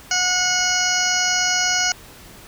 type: harmonic tone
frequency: 729 Hz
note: F#5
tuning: 26 cents flat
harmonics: 1 / 2 / 3 / 4 / 6 / 7 / 8 / 9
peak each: -27 / -23 / -27 / -27 / -28 / -24 / -26 / -24 dBFS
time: 0.11-1.92 s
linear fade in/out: 2 ms
effects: pink hiss -43 dBFS RMS until 2.47 s